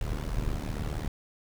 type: noise with amplitude modulation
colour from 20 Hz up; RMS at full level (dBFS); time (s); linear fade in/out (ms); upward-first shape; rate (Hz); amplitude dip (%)
brown; -28; 0.01-1.08; 2; sine; 75.4; 85
effects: none